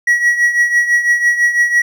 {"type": "tone with tremolo", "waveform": "triangle", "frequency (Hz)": 1920, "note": "B6", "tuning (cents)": -49, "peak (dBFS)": -5, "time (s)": [0.07, 1.82], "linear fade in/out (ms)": 5, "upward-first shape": "triangle", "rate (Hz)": 6, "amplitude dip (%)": 75, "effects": []}